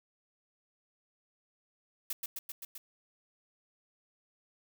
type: noise with echo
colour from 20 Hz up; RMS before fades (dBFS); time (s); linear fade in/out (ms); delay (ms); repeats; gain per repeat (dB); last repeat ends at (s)
blue; -35; 2.1-2.13; 5; 130; 5; -2; 2.78
effects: none

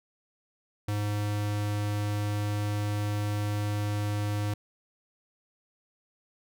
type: tone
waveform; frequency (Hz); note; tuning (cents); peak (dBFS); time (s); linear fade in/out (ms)
square; 103.83; G#2; 0; -28; 0.88-4.54; 5
effects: none

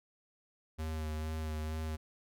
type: tone with vibrato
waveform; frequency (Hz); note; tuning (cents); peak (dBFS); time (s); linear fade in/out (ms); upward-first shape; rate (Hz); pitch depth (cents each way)
square; 78.2; D#2; +9; -36; 0.78-1.97; 20; sine; 2.2; 22
effects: none

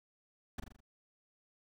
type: noise with echo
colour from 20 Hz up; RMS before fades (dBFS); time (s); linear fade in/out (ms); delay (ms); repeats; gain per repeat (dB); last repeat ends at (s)
brown; -37; 0.58-0.6; 5; 41; 5; -5; 0.805
effects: none

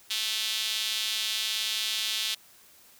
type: tone with high-pass filter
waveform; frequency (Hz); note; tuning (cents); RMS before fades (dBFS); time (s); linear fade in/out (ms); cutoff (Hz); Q
sawtooth; 218.8; A3; -9; -30; 0.1-2.35; 10; 3400; 2.7
effects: white hiss -56 dBFS RMS until 2.99 s

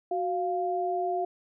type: tone pair together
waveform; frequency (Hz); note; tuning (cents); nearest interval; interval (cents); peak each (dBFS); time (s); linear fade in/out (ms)
sine; 369.4 / 698.5; F#4 / F5; -3 / 0; major seventh; 1103; -30 / -28; 0.11-1.25; 5
effects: none

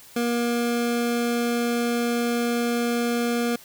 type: tone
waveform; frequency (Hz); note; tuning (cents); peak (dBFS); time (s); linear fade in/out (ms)
25% pulse; 237.5; A#3; +33; -18; 0.16-3.56; 5
effects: white hiss -48 dBFS RMS until 3.64 s

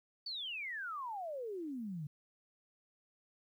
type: exponential sweep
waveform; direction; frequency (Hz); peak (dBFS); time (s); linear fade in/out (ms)
sine; down; 4619 to 141; -39; 0.26-2.07; 5
effects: 12-bit

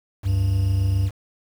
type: tone pair together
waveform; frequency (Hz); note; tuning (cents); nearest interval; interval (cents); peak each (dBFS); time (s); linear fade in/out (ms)
triangle; 70 / 97.18; C#2 / G2; +18 / -15; tritone; 567; -24 / -16; 0.23-1.11; 50
effects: 7-bit

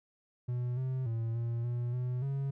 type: tone with pitch steps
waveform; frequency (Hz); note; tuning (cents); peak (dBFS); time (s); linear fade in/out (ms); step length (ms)
triangle; 122.9 / 130.1 / 114.1 / 117.1 / 120.7 / 124.8 / 137.6; B2 / C3 / A#2 / A#2 / B2 / B2 / C#3; -8 / -9 / -37 / +8 / -39 / +19 / -12; -29; 0.48-2.51; 10; 290
effects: none

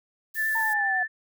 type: noise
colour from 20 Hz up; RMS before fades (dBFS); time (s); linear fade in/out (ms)
violet; -38; 0.34-0.74; 10
type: tone with vibrato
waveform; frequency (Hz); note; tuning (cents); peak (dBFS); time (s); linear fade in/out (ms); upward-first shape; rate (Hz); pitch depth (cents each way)
sine; 1760; A6; 0; -23; 0.35-1.08; 50; triangle; 10; 21
type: linear sweep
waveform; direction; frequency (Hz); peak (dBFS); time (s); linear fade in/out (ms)
sine; down; 915 to 726; -28; 0.55-1.03; 5
effects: none

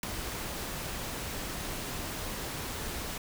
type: noise with ADSR envelope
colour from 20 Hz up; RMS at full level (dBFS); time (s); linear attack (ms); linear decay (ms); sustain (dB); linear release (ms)
pink; -28; 0.03-3.18; 3; 7; -9; 4
effects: none

